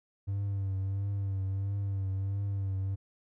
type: tone with vibrato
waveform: triangle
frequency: 98 Hz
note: G2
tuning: in tune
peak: -27 dBFS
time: 0.27-2.96 s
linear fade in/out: 20 ms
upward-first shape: triangle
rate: 1.5 Hz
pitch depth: 46 cents each way
effects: tanh soft clip ceiling -23 dBFS